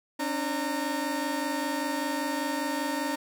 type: tone cluster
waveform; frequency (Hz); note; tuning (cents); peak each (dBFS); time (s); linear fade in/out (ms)
30% pulse; 273.5 / 298.6 / 919; C#4 / D4 / A#5; -23 / +29 / -25; -30; 0.19-3.16; 10
effects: none